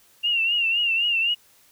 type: tone with vibrato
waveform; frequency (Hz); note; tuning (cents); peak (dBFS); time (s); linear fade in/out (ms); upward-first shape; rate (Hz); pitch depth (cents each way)
sine; 2772; F7; -14; -19; 0.23-1.35; 20; triangle; 3.9; 89
effects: white hiss -57 dBFS RMS until 1.71 s